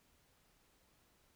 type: silence
effects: pink hiss -72 dBFS RMS until 1.35 s